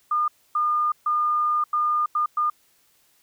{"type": "tone bursts at uneven times", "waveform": "sine", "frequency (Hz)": 1213, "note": "D#6", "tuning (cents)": -44, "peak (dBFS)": -19, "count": 6, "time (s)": [[0.11, 0.28], [0.55, 0.92], [1.06, 1.64], [1.73, 2.06], [2.15, 2.26], [2.37, 2.5]], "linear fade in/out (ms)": 5, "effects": ["white hiss -62 dBFS RMS until 3.22 s"]}